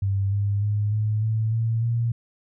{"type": "tone with pitch steps", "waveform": "sine", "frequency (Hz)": [98.3, 101.18, 104.15, 107.2, 110.34, 113.57, 116.9], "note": ["G2", "G#2", "G#2", "A2", "A2", "A#2", "A#2"], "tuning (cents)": [5, -45, 5, -45, 5, -45, 5], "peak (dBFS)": -20, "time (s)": [0.02, 2.12], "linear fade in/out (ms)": 5, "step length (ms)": 300, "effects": []}